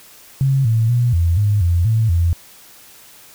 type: tone with pitch steps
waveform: sine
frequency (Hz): 135.3 / 112.5 / 121 / 84.8 / 103.4 / 86.2 / 111.5 / 85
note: C#3 / A2 / B2 / E2 / G#2 / F2 / A2 / F2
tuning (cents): -42 / +39 / -35 / +50 / -7 / -22 / +23 / -46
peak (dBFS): -12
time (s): 0.41-2.33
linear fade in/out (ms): 0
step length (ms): 240
effects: white hiss -44 dBFS RMS until 3.34 s